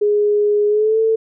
sine tone with pitch glide, 415.3 to 445.1 Hz, G#4 to A4, 0 to +20 cents, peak -12 dBFS, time 0.01-1.16 s, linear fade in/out 10 ms, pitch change +120 cents, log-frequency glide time 0.68-0.99 s, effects none

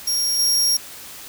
sawtooth tone with level steps, 5590 Hz, F8, 1 cent sharp, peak -16 / -13 dBFS, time 0.07-0.77 s, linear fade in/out 5 ms, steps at 0.39 s, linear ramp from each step 2 ms, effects white hiss -38 dBFS RMS until 1.28 s

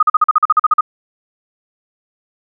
sine tone bursts, 1244.5 Hz, D#6, in tune, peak -6 dBFS, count 12, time 0-0.809 s, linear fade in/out 5 ms, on 28 ms, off 43 ms, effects none

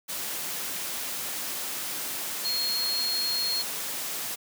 sine tone in noise, 4269 Hz, C8, 34 cents sharp, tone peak -26 dBFS, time 2.44-3.63 s, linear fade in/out 20 ms, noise white, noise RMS -33 dBFS, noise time 0.08-4.36 s, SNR +4 dB, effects high-pass 150 Hz 12 dB/octave

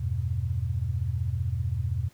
sine chord, E minor, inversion none, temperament equal, 82.41 / 98 / 123.47 Hz, E2 / G2 / B2, 0 / 0 / 0 cents, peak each -30 dBFS, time 0-2.09 s, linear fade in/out 10 ms, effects pink hiss -60 dBFS RMS until 2.13 s

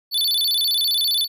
square tone with vibrato, 3951 Hz, B7, in tune, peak -18 dBFS, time 0.11-1.28 s, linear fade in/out 50 ms, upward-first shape square, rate 15 Hz, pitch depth 210 cents each way, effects none

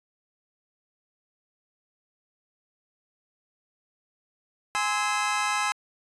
25% pulse chord, Ab augmented, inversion none, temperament just, 830.6 / 1038.3 / 1297.8 Hz, Ab5 / C6 / E6, 0 / -14 / -27 cents, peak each -25 dBFS, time 4.75-5.72 s, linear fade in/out 0 ms, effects resampled to 24000 Hz

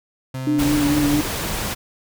35% pulse tone with pitch glide, 130.81 to 140.2 Hz, C3 to C#3, 0 to +20 cents, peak -24 dBFS, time 0.34-1.2 s, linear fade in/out 5 ms, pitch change +120 cents, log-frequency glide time 0.53-0.93 s
sine tone with vibrato, 293.7 Hz, D4, in tune, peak -16 dBFS, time 0.47-1.21 s, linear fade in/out 2 ms, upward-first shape triangle, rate 4.5 Hz, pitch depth 40 cents each way
pink noise, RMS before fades -25 dBFS, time 0.58-1.75 s, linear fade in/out 20 ms
effects none

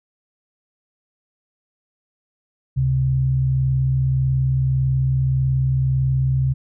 sine tone pair together, 69.6 / 131.3 Hz, C#2 / C3, +8 / +6 cents, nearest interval major seventh, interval 1098 cents, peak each -25 / -16 dBFS, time 2.76-6.54 s, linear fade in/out 20 ms, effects none

